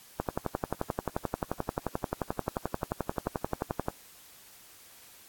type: click train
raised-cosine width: 1 ms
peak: -14 dBFS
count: 43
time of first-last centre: 0.2-3.884 s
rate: 11.4 Hz
effects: white hiss -54 dBFS RMS until 5.28 s + AAC 64 kbps